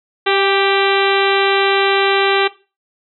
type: harmonic tone with a mistuned harmonic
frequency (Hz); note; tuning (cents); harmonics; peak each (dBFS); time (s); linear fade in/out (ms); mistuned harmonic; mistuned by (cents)
392; G4; 0; 1 / 2 / 3 / 4 / 5 / 6 / 7 / 8 / 9 / 10; -16 / -19 / -21 / -22 / -23 / -24 / -24 / -25 / -26 / -26; 0.26-2.48; 10; 2; +25
effects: noise-tail reverb RT60 0.3 s tail -17 dB re dry